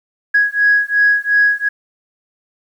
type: beating tone pair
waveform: sine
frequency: 1661.2 / 1664 Hz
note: G#6 / G#6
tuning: 0 / +3 cents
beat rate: 2.8 Hz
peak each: -13 dBFS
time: 0.34-1.69 s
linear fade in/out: 10 ms
effects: tanh soft clip ceiling -3 dBFS + 8-bit